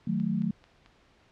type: chord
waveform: sine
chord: D# diminished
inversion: none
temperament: equal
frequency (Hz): 155.56 / 185 / 220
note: D#3 / F#3 / A3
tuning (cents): 0 / 0 / 0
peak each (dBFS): -33 / -29 / -29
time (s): 0.07-0.51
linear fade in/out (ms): 5
type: click train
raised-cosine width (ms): 0.2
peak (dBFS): -35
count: 4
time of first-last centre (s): 0.2-0.861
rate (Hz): 4.54
effects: pink hiss -62 dBFS RMS until 1.31 s + low-pass 4000 Hz 12 dB/octave